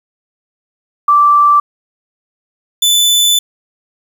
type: tone pair in turn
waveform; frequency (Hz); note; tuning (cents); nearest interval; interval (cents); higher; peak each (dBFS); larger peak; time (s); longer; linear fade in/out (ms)
sine / sawtooth; 1169 / 3503; D6 / A7; -8 / -8; octave + perfect fifth; 1900; second; -5; neither; 1.08-1.6 / 2.82-3.39; second; 5
effects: 7-bit